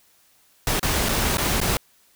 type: noise with dropouts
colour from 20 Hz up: pink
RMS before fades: -22 dBFS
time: 0.67-1.77 s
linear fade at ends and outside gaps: 1 ms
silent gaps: 0.795-0.829 / 1.087-1.091 / 1.371-1.382 / 1.603-1.614 s
effects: white hiss -59 dBFS RMS until 2.15 s